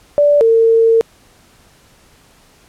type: tone pair in turn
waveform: sine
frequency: 583 / 453.9 Hz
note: D5 / A#4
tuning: -13 / -46 cents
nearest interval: major third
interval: 433 cents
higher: first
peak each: -7 dBFS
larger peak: neither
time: 0.18-0.41 / 0.41-1.01 s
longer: second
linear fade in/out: 0 ms
effects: pink hiss -49 dBFS RMS until 2.68 s + low-pass 12000 Hz 12 dB/octave